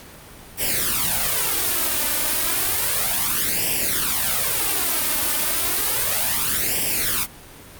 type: noise with flanger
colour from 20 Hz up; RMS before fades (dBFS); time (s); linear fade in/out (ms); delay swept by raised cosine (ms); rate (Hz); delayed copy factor
white; -21; 0.57-7.27; 50; 0.37 to 3.37; 0.32; +0.8
effects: pink hiss -42 dBFS RMS until 7.79 s + Opus 48 kbps